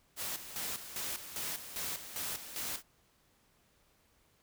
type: noise with tremolo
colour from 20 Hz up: white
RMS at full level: -38 dBFS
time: 0.16-2.83 s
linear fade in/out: 50 ms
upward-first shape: square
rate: 2.5 Hz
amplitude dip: 65%
effects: pink hiss -70 dBFS RMS until 4.42 s